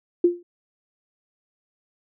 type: tone with exponential decay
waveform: sine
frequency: 349.2 Hz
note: F4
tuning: in tune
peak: -10 dBFS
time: 0.24-0.43 s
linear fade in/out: 5 ms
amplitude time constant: 40 ms
effects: none